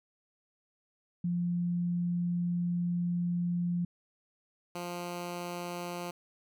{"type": "tone pair in turn", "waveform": ["sine", "10% pulse"], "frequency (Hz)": [174.61, 175.28], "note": ["F3", "F3"], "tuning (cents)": [0, 7], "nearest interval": "unison", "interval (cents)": 7, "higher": "second", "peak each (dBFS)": -28, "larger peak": "neither", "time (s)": [[1.24, 3.85], [4.75, 6.11]], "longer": "first", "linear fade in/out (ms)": 5, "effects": []}